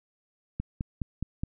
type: click train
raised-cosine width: 5 ms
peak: -18 dBFS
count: 5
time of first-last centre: 0.6-1.435 s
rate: 4.79 Hz
effects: none